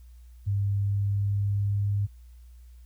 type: tone with pitch glide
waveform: sine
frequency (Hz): 100.2 to 101.36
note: G2 to G#2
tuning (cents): +38 to -42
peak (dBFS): -23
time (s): 0.46-2.07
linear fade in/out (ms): 20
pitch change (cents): +20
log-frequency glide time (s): 0.66-1.84
effects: added 60 Hz sine -46 dBFS peak until 2.85 s + white hiss -68 dBFS RMS until 2.85 s